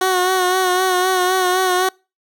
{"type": "tone with vibrato", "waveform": "15% pulse", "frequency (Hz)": 368.7, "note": "F#4", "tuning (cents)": -6, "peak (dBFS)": -8, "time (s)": [0.01, 1.89], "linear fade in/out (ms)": 5, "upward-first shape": "sine", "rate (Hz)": 3.9, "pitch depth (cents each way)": 37, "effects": ["noise-tail reverb RT60 0.3 s tail -26 dB re dry"]}